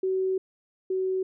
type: tone pair in turn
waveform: sine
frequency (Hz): 377.5 / 376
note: F#4 / F#4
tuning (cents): +35 / +28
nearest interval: unison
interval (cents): 7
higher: first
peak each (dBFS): -23 / -24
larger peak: first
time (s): 0.03-0.38 / 0.9-1.23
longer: first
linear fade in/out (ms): 5
effects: none